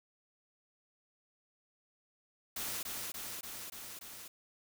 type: noise with echo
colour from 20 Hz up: white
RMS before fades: -39 dBFS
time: 2.56-2.83 s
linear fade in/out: 5 ms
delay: 290 ms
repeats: 5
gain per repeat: -2 dB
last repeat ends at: 4.28 s
effects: none